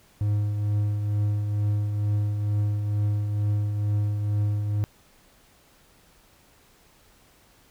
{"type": "tone with tremolo", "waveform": "triangle", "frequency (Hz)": 103.83, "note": "G#2", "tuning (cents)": 0, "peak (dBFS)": -18, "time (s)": [0.21, 4.84], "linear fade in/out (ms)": 0, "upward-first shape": "triangle", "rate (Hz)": 2.2, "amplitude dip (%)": 45, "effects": ["pink hiss -58 dBFS RMS until 7.7 s"]}